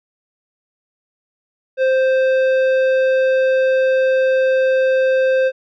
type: tone with tanh clipping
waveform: triangle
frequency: 523.3 Hz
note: C5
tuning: in tune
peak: -14 dBFS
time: 1.77-5.52 s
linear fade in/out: 50 ms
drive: 15 dB
effects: none